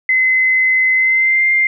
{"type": "tone with pitch glide", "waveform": "sine", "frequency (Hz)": [2045, 2102], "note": ["C7", "C7"], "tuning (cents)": [-40, 7], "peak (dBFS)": -10, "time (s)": [0.09, 1.67], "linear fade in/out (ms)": 2, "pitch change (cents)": 47, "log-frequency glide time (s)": [0.95, 1.47], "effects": []}